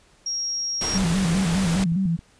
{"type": "tone", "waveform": "sine", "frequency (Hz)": 5600, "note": "F8", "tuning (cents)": 4, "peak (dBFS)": -24, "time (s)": [0.26, 0.98], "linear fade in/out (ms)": 5}
{"type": "noise", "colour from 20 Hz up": "pink", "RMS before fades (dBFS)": -28, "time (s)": [0.81, 1.84], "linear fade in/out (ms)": 2}
{"type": "tone with vibrato", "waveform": "sine", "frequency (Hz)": 179, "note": "F3", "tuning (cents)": 43, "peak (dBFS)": -19, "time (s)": [0.94, 2.17], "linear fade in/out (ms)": 20, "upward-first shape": "square", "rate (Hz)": 4.9, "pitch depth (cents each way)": 120}
{"type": "click train", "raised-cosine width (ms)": 5, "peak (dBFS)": -24, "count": 7, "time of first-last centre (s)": [1.38, 2.191], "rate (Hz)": 7.4}
{"effects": ["pink hiss -57 dBFS RMS until 2.39 s", "resampled to 22050 Hz"]}